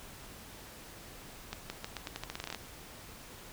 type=accelerating click train; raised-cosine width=0.2 ms; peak=-20 dBFS; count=15; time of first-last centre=1.53-2.547 s; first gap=170 ms; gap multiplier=0.85; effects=pink hiss -50 dBFS RMS until 3.52 s